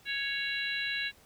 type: harmonic tone with a mistuned harmonic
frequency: 554.4 Hz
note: C#5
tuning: in tune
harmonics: 3 / 4 / 5 / 6 / 7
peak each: -35 / -38 / -36 / -45 / -37 dBFS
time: 0.05-1.12 s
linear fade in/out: 50 ms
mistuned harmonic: 7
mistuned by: +30 cents
effects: pink hiss -60 dBFS RMS until 1.25 s

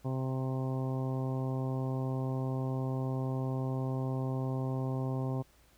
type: harmonic tone with a mistuned harmonic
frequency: 131 Hz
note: C3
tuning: 2 cents sharp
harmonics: 1 / 2 / 3 / 4 / 5 / 6 / 7 / 8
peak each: -32 / -38 / -42 / -44 / -46 / -48 / -49 / -50 dBFS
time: 0.04-5.43 s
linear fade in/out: 20 ms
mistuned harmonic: 8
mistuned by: +15 cents
effects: added 57 Hz sine -65 dBFS peak until 5.77 s + pink hiss -65 dBFS RMS until 5.77 s

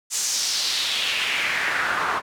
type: noise with band-pass filter sweep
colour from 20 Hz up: pink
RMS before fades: -24 dBFS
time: 0.1-2.22 s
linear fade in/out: 50 ms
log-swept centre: 7300 to 1100 Hz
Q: 2.6
effects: none

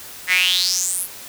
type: tone with high-pass filter sweep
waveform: sawtooth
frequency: 182.4 Hz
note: F#3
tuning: 24 cents flat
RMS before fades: -19 dBFS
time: 0.27-1.08 s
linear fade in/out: 50 ms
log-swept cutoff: 1900 to 12000 Hz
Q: 6.9
effects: white hiss -37 dBFS RMS until 1.28 s

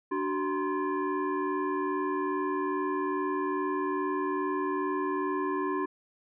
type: tone with frequency modulation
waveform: sine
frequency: 376.2 Hz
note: F#4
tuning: 29 cents sharp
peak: -27 dBFS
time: 0.11-5.86 s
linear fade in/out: 10 ms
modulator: 670 Hz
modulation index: 1.3
effects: none

